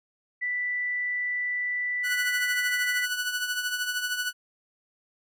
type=tone; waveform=sine; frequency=1975.5 Hz; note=B6; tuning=in tune; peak=-26 dBFS; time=0.41-3.06 s; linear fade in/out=20 ms
type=tone with tremolo; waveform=sawtooth; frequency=1480 Hz; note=F#6; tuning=in tune; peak=-21 dBFS; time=2.03-4.33 s; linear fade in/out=50 ms; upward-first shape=triangle; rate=13 Hz; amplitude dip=65%
effects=none